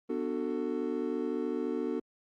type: chord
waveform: triangle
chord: B minor seventh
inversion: none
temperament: just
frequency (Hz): 246.9 / 296.3 / 370.4 / 444.5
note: B3 / D4 / F#4 / A4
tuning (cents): 0 / +15 / +2 / +18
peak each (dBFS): -34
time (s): 0.09-2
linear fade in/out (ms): 10
effects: Opus 32 kbps